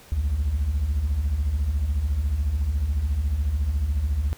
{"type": "beating tone pair", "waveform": "sine", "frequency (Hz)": [60.9, 74.9], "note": ["B1", "D2"], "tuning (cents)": [-24, 35], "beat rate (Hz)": 14, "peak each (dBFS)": [-25, -20], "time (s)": [0.12, 4.33], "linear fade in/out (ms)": 0, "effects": ["tanh soft clip ceiling -18 dBFS", "pink hiss -49 dBFS RMS until 4.37 s"]}